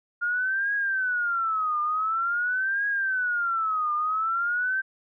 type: tone with vibrato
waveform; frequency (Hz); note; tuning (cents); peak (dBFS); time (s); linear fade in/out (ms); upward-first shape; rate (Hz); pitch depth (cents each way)
sine; 1410; F6; +16; -23; 0.21-4.82; 20; triangle; 0.47; 280
effects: none